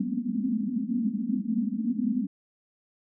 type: band-pass noise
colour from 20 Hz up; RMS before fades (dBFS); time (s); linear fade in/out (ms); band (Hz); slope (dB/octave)
pink; -28; 0-2.27; 10; 200 to 260; 96
effects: none